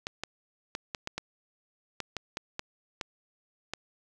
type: clicks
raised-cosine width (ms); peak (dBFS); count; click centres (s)
0.2; -16; 12; 0.069 / 0.236 / 0.751 / 0.948 / 1.074 / 1.18 / 2.003 / 2.167 / 2.371 / 2.594 / 3.012 / 3.736
effects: none